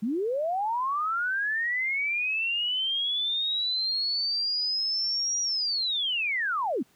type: linear two-way sweep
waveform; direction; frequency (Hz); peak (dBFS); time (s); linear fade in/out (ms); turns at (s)
sine; up then down; 196 to 5760 to 196; -25; 0.02-6.83; 10; 5.41
effects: pink hiss -63 dBFS RMS until 6.95 s + high-pass 100 Hz 12 dB/octave